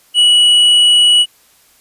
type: tone with hard clipping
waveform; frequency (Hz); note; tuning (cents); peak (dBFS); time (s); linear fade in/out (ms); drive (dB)
sine; 2934; F#7; -15; -7; 0.14-1.26; 50; 5
effects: white hiss -50 dBFS RMS until 1.8 s + resampled to 32000 Hz